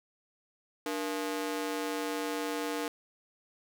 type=ring-modulated tone; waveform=sawtooth; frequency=384.8 Hz; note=G4; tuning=32 cents flat; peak=-25 dBFS; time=0.86-2.88 s; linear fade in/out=2 ms; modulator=88.1 Hz; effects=none